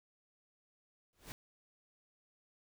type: noise with exponential growth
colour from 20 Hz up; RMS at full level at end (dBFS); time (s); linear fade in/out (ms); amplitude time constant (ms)
pink; -43; 1.13-1.32; 0; 40
effects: none